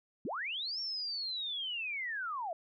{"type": "linear two-way sweep", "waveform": "sine", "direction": "up then down", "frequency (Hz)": [152.6, 5520, 629], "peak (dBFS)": -35, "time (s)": [0.25, 2.53], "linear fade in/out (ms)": 2, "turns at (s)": 0.8, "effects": []}